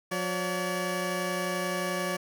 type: tone pair together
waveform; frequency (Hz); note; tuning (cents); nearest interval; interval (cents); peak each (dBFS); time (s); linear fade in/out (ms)
15% pulse; 180 / 571.5; F#3 / D5; -47 / -47; octave + minor sixth; 2000; -25; 0.11-2.17; 10
effects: none